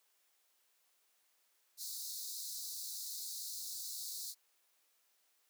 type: high-pass noise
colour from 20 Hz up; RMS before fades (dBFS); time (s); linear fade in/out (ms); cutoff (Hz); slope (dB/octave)
pink; -44; 1.77-4.35; 50; 3900; 96
effects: white hiss -75 dBFS RMS until 5.49 s + high-pass 400 Hz 12 dB/octave